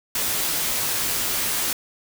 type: noise with comb filter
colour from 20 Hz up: white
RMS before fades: -24 dBFS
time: 0.15-1.73 s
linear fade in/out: 2 ms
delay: 15 ms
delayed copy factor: -0.5
effects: none